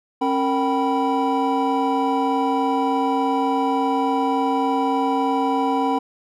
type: tone cluster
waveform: triangle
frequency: 271.8 / 460.7 / 772 / 984 Hz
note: C#4 / A#4 / G5 / B5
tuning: -34 / -20 / -27 / -7 cents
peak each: -20 / -24 / -21 / -22 dBFS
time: 0.21-5.99 s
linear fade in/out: 10 ms
effects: none